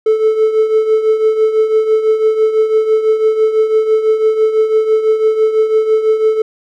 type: tone with tremolo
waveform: triangle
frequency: 437.2 Hz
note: A4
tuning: 11 cents flat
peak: -3 dBFS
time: 0.06-6.42 s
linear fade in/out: 5 ms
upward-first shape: triangle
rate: 6 Hz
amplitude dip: 75%
effects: tanh soft clip ceiling -2 dBFS